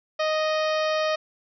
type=harmonic tone; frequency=622 Hz; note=D#5; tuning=1 cent flat; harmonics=1 / 2 / 3 / 4 / 5 / 6 / 7 / 8 / 9; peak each=-23 / -29 / -33 / -35 / -37 / -39 / -40 / -41 / -42 dBFS; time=0.19-1.16 s; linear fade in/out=10 ms; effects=none